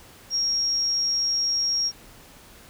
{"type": "tone", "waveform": "sine", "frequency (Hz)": 5588, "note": "F8", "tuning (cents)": 0, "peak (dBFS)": -21, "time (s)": [0.3, 1.92], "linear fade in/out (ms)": 50, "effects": ["pink hiss -49 dBFS RMS until 2.69 s"]}